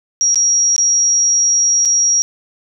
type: tone with dropouts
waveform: sine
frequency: 5670 Hz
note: F8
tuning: 25 cents sharp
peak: -10 dBFS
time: 0.21-2.22 s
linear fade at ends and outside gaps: 0 ms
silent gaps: 0.345-0.357 / 0.763-0.78 / 1.851-1.856 s
effects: none